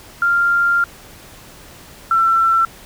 sine tone pair in turn, 1393 / 1344.1 Hz, F6 / E6, -5 / +33 cents, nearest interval minor second, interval 62 cents, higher first, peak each -12 / -11 dBFS, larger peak second, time 0.22-0.84 / 2.11-2.65 s, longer first, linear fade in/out 2 ms, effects pink hiss -41 dBFS RMS until 2.85 s

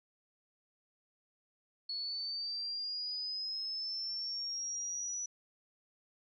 sine linear sweep, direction up, 4374 to 5920 Hz, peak -36 dBFS, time 1.89-5.26 s, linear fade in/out 5 ms, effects none

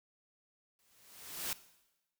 white noise with exponential growth, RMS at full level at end -35 dBFS, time 0.79-1.53 s, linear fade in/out 1 ms, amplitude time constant 160 ms, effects noise-tail reverb RT60 1.0 s tail -17 dB re dry

